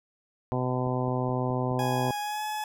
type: harmonic tone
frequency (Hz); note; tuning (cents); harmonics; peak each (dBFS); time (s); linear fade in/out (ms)
126.7; B2; +45; 1 / 2 / 3 / 4 / 5 / 6 / 7 / 8; -29 / -32 / -34 / -35 / -36 / -37 / -37 / -38; 0.52-2.11; 0
type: click train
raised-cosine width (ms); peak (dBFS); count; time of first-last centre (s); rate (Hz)
3; -29; 5; 0.87-1.714; 4.74
type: tone with pitch glide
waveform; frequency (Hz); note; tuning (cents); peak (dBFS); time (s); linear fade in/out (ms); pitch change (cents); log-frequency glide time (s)
40% pulse; 830 to 851.9; G#5 to G#5; -1 to +44; -29; 1.79-2.64; 2; +45; 2.19-2.43
effects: none